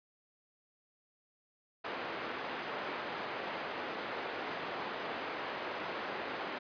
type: band-pass noise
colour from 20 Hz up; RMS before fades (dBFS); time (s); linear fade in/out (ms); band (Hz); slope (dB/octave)
pink; -40; 1.84-6.59; 10; 390 to 2400; 12
effects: resampled to 11025 Hz